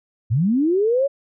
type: linear sweep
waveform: sine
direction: up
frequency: 97.9 to 571 Hz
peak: -15 dBFS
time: 0.3-1.08 s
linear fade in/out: 20 ms
effects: none